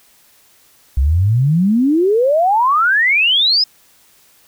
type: exponential sweep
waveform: sine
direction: up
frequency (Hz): 62.5 to 5200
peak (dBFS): -10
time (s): 0.97-3.64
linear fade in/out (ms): 5
effects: white hiss -51 dBFS RMS until 4.47 s